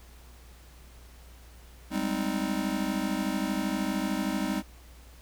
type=chord; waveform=square; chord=Ab major seventh; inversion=third; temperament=just; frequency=194.67 / 207.7 / 259.6 / 311.5 Hz; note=G3 / Ab3 / C4 / Eb4; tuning=-12 / 0 / -13 / +2 cents; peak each=-34 dBFS; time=1.9-4.63 s; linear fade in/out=50 ms; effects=added 60 Hz sine -49 dBFS peak until 5.21 s + pink hiss -56 dBFS RMS until 5.21 s